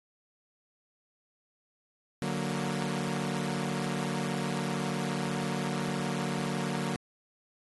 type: chord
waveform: sawtooth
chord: D augmented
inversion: none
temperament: equal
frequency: 146.83 / 185 / 233.1 Hz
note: D3 / F#3 / A#3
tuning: 0 / 0 / 0 cents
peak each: -31 / -30 / -31 dBFS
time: 2.22-6.96 s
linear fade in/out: 0 ms
effects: AAC 32 kbps